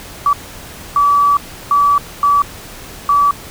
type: tone bursts at uneven times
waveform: sine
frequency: 1149 Hz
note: D6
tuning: 38 cents flat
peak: -8 dBFS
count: 5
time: 0.26-0.33 / 0.96-1.37 / 1.71-1.98 / 2.23-2.42 / 3.09-3.31 s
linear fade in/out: 2 ms
effects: pink hiss -33 dBFS RMS until 3.5 s